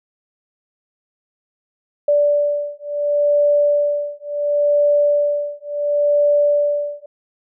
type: beating tone pair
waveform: sine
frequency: 583 / 583.71 Hz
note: D5 / D5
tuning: -13 / -11 cents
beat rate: 0.71 Hz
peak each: -17 dBFS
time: 2.08-7.06 s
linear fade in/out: 5 ms
effects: none